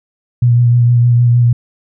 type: tone with vibrato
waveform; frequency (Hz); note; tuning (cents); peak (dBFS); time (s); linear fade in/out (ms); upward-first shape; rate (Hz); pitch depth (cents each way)
sine; 120.4; B2; -44; -6; 0.42-1.53; 5; triangle; 6.5; 27
effects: none